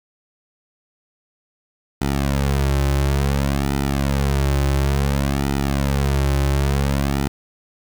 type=tone with flanger; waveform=sawtooth; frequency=69.3 Hz; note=C#2; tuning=in tune; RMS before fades=-19 dBFS; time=2.01-7.28 s; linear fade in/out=5 ms; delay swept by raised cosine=1.8 to 4.3 ms; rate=0.57 Hz; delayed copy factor=-0.95; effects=7-bit